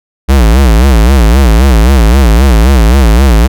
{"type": "tone with vibrato", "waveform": "square", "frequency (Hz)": 60.9, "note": "B1", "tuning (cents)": -24, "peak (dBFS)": -3, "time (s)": [0.28, 3.48], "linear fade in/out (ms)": 20, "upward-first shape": "sine", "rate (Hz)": 3.8, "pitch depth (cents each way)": 230, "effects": []}